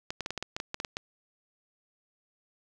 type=clicks; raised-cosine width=0.2 ms; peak=-16 dBFS; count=12; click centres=0.105 / 0.207 / 0.261 / 0.306 / 0.377 / 0.426 / 0.565 / 0.601 / 0.744 / 0.801 / 0.848 / 0.969 s; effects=none